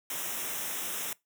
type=band-stop noise; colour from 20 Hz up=white; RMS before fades=-35 dBFS; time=0.1-1.13 s; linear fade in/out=2 ms; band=3800 to 5300 Hz; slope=96 dB/octave; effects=noise-tail reverb RT60 0.2 s tail -23 dB re dry + high-pass 150 Hz 12 dB/octave